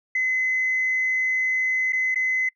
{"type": "tone with dropouts", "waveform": "sine", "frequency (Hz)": 2037, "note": "C7", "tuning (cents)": -47, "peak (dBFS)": -19, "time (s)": [0.15, 2.49], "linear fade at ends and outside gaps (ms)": 5, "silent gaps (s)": [[1.924, 1.93], [2.146, 2.157]], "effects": ["noise-tail reverb RT60 0.1 s tail -24 dB re dry", "tanh soft clip ceiling -15 dBFS"]}